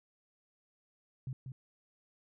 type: tone with echo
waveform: sine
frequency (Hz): 130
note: C3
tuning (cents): -11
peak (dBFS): -36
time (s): 1.27-1.33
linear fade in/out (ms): 2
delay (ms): 190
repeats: 1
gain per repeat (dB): -5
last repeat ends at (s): 1.52
effects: none